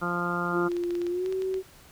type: harmonic tone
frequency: 174.61 Hz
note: F3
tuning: in tune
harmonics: 1 / 2 / 3 / 4 / 5 / 6 / 7 / 8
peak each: -32 / -34 / -38 / -38 / -38 / -38 / -32 / -32 dBFS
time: 0.01-0.69 s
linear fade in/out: 20 ms
type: tone with pitch glide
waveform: sine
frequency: 348.5 to 377.9 Hz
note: F4 to F#4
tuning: -4 to +37 cents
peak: -26 dBFS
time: 0.52-1.63 s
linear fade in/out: 50 ms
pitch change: +141 cents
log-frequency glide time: 1.09-1.3 s
type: clicks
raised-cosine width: 0.2 ms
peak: -25 dBFS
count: 11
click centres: 0.717 / 0.767 / 0.837 / 0.907 / 0.953 / 1.017 / 1.067 / 1.261 / 1.325 / 1.421 / 1.542 s
effects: pink hiss -53 dBFS RMS until 1.91 s